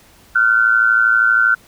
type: tone pair together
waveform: sine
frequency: 1396.9 / 1509.5 Hz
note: F6 / F#6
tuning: 0 / +34 cents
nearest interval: minor second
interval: 134 cents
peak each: -13 dBFS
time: 0.35-1.55 s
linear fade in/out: 10 ms
effects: pink hiss -48 dBFS RMS until 1.67 s